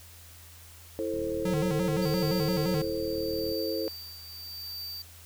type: chord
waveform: sine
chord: A minor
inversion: second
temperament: just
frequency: 330 / 440 / 528 Hz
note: E4 / A4 / C5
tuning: +2 / 0 / +16 cents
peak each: -33 dBFS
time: 0.99-3.88 s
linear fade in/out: 0 ms
type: click train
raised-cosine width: 5 ms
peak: -32 dBFS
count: 93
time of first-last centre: 1.14-3.517 s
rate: 38.7 Hz
type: tone with vibrato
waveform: square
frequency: 166.9 Hz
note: E3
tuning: 22 cents sharp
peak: -28 dBFS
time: 1.45-2.82 s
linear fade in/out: 5 ms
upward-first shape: square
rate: 5.8 Hz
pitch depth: 170 cents each way
type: tone with tremolo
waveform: square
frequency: 4639 Hz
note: D8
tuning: 22 cents flat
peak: -36 dBFS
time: 2.02-5.02 s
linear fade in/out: 2 ms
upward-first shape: triangle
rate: 0.8 Hz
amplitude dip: 65%
effects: added 84 Hz sine -51 dBFS peak until 5.25 s + white hiss -52 dBFS RMS until 5.25 s